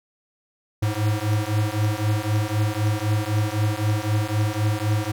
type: beating tone pair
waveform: square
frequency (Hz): 104.3 / 108.2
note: G#2 / A2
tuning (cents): +8 / -29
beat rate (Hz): 3.9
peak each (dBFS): -24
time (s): 0.82-5.12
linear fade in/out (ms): 10
effects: none